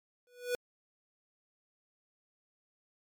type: tone with exponential growth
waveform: square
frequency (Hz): 490.8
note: B4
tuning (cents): -11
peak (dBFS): -28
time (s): 0.27-0.55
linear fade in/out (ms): 1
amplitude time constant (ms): 59
effects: MP3 96 kbps